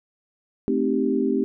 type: chord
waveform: sine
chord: A half-diminished seventh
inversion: none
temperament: equal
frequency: 220 / 261.6 / 311.1 / 392 Hz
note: A3 / C4 / Eb4 / G4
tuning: 0 / 0 / 0 / 0 cents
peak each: -26 / -23 / -27 / -24 dBFS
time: 0.68-1.44 s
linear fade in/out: 0 ms
effects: none